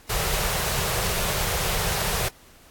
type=band-stop noise; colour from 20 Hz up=pink; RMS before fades=-25 dBFS; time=0.09-2.29 s; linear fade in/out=10 ms; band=190 to 380 Hz; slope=48 dB/octave; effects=pink hiss -52 dBFS RMS until 2.7 s + AAC 64 kbps